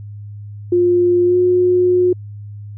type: tone with pitch glide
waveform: sine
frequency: 353.2 to 360.8 Hz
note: F4 to F#4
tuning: +20 to -44 cents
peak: -10 dBFS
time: 0.72-2.13 s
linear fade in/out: 5 ms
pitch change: +36 cents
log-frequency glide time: 1.25-1.37 s
effects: added 103 Hz sine -29 dBFS peak until 2.77 s